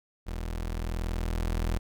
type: tone with level ramp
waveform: 30% pulse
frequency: 41.2 Hz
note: E1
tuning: in tune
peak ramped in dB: -30 to -23 dBFS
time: 0.26-1.79 s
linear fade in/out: 20 ms
effects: none

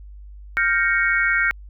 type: chord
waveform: sine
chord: G half-diminished seventh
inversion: third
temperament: equal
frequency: 1396.9 / 1568 / 1864.7 / 2217 Hz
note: F6 / G6 / Bb6 / Db7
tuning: 0 / 0 / 0 / 0 cents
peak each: -22 dBFS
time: 0.57-1.51 s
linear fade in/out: 0 ms
effects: added 50 Hz sine -37 dBFS peak until 1.69 s

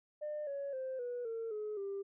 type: tone with pitch steps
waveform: sine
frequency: 600 / 559.8 / 522.3 / 487.4 / 454.7 / 424.3 / 395.9 Hz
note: D5 / C#5 / C5 / B4 / A#4 / G#4 / G4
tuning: +37 / +17 / -3 / -23 / -43 / +37 / +17 cents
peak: -36 dBFS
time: 0.21-2.03 s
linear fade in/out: 20 ms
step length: 260 ms
effects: tanh soft clip ceiling -34 dBFS

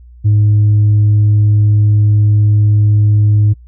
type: tone with tanh clipping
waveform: sine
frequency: 104.9 Hz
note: G#2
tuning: 18 cents sharp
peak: -7 dBFS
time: 0.24-3.54 s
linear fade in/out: 20 ms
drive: 1 dB
effects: noise-tail reverb RT60 0.1 s tail -26 dB re dry + added 60 Hz sine -35 dBFS peak until 3.67 s

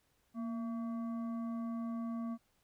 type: tone with frequency modulation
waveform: sine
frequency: 233.1 Hz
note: A#3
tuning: in tune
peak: -36 dBFS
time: 0.34-2.38 s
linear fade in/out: 50 ms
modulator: 903 Hz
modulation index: 0.38
effects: pink hiss -75 dBFS RMS until 2.63 s

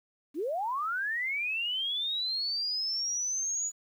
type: linear sweep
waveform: sine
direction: up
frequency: 261.6 to 6910 Hz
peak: -29 dBFS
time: 0.34-3.72 s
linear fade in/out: 50 ms
effects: 10-bit

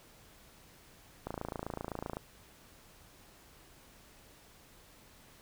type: click train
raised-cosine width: 1 ms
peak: -23 dBFS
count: 26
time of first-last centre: 1.27-2.169 s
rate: 27.8 Hz
effects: pink hiss -59 dBFS RMS until 5.41 s

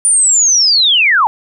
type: linear sweep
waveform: sine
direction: down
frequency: 9400 to 805 Hz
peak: -7 dBFS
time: 0.05-1.27 s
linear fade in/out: 0 ms
effects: none

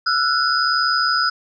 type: tone cluster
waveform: sine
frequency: 1329 / 1470 / 4983 Hz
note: E6 / F#6 / D#8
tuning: +14 / -12 / +2 cents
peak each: -20 dBFS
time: 0.06-1.3 s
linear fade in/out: 10 ms
effects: none

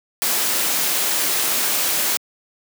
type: noise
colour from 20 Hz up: white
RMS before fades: -20 dBFS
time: 0.22-2.17 s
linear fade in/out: 0 ms
effects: high-pass 200 Hz 12 dB/octave

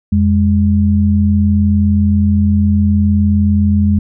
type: tone pair together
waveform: sine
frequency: 86.6 / 206 Hz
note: F2 / G#3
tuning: -14 / -14 cents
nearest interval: octave + minor third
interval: 1500 cents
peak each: -11 dBFS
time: 0.12-3.99 s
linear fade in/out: 5 ms
effects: none

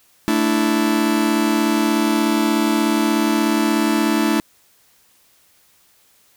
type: chord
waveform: 45% pulse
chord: A suspended fourth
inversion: none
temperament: just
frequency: 220 / 293.3 / 330 Hz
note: A3 / D4 / E4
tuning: 0 / -2 / +2 cents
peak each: -20 dBFS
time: 0.28-4.4 s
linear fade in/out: 0 ms
effects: white hiss -56 dBFS RMS until 6.36 s

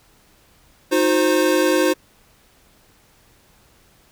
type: chord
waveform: square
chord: C diminished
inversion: first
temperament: equal with one note detuned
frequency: 311.1 / 361.5 / 523.3 Hz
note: Eb4 / Gb4 / C5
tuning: 0 / -40 / 0 cents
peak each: -20 dBFS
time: 0.91-1.94 s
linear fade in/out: 20 ms
effects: pink hiss -55 dBFS RMS until 4.11 s

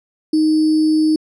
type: tone with sample-and-hold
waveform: sine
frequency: 311.1 Hz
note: D#4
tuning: in tune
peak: -11 dBFS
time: 0.33-1.16 s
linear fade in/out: 5 ms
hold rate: 4900 Hz
effects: low-pass 8000 Hz 12 dB/octave

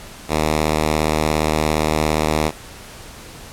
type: tone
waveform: 5% pulse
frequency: 77.3 Hz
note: D#2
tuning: 11 cents flat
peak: -5 dBFS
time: 0.28-2.52 s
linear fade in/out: 50 ms
effects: pink hiss -38 dBFS RMS until 3.52 s + low-pass 12000 Hz 12 dB/octave

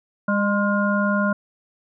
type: harmonic tone with a mistuned harmonic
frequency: 202.9 Hz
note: G#3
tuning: 40 cents flat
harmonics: 1 / 3 / 5 / 7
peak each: -20 / -25 / -27 / -24 dBFS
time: 0.28-1.33 s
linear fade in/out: 5 ms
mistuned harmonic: 5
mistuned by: +57 cents
effects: none

